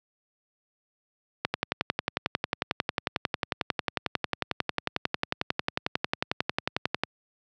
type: click train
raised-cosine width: 0.3 ms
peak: -8 dBFS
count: 63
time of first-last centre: 1.45-7.036 s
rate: 11.1 Hz
effects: high-pass 100 Hz 12 dB/octave